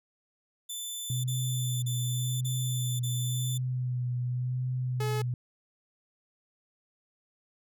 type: tone bursts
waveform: 15% pulse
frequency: 3520 Hz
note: A7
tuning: in tune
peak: -28 dBFS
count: 5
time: 0.69-3.58 s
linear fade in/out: 10 ms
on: 550 ms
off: 35 ms
type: tone with vibrato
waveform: sine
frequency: 125.3 Hz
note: B2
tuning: 25 cents sharp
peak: -28 dBFS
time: 1.1-5.34 s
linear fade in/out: 2 ms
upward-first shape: sine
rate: 0.9 Hz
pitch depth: 27 cents each way
type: tone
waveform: sawtooth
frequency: 427.1 Hz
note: G#4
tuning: 48 cents sharp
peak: -28 dBFS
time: 5-5.22 s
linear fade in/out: 5 ms
effects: none